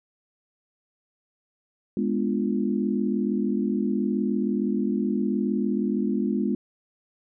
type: chord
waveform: sine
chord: G# diminished seventh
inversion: none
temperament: equal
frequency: 207.7 / 246.9 / 293.7 / 349.2 Hz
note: G#3 / B3 / D4 / F4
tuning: 0 / 0 / 0 / 0 cents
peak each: -25 / -27 / -31 / -30 dBFS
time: 1.97-6.55 s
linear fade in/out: 2 ms
effects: none